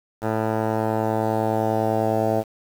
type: tone with low-pass filter sweep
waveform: 10% pulse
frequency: 110 Hz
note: A2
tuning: in tune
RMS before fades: -22 dBFS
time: 0.21-2.44 s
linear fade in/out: 50 ms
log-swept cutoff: 1100 to 710 Hz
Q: 3.4
effects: 7-bit